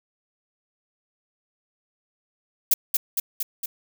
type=noise with echo; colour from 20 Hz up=violet; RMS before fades=-17 dBFS; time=2.71-2.74 s; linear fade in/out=5 ms; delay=230 ms; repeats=4; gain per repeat=-3 dB; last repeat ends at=3.66 s; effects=none